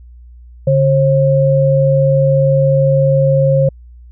sine tone pair together, 143 / 536.8 Hz, D3 / C5, -46 / +44 cents, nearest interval octave + major seventh, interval 2290 cents, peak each -11 dBFS, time 0.67-3.69 s, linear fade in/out 5 ms, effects added 60 Hz sine -35 dBFS peak until 4.11 s

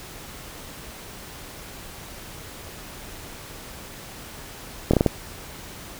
slowing click train, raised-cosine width 2 ms, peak -3 dBFS, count 5, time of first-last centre 4.91-5.063 s, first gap 25 ms, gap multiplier 1.29, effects pink hiss -40 dBFS RMS until 5.99 s

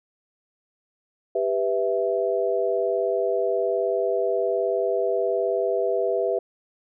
sine chord, E minor, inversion first, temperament just, 395.6 / 494.4 / 659.3 Hz, G4 / B4 / E5, +16 / +2 / 0 cents, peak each -25 dBFS, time 1.35-6.39 s, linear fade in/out 5 ms, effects none

